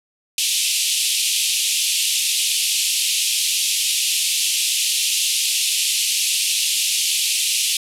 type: band-pass noise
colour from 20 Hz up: pink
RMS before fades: -20 dBFS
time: 0.38-7.77 s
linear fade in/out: 2 ms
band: 2600 to 12000 Hz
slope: 48 dB/octave
effects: none